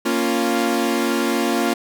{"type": "chord", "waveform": "sawtooth", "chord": "Bb minor", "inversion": "none", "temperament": "equal", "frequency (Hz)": [233.1, 277.2, 349.2], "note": ["Bb3", "Db4", "F4"], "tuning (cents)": [0, 0, 0], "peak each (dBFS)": [-18, -19, -18], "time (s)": [0.05, 1.74], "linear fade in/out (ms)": 10, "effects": []}